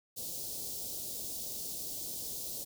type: band-stop noise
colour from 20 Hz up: white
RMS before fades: -40 dBFS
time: 0.16-2.65 s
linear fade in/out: 20 ms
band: 630 to 4100 Hz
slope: 24 dB/octave
effects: none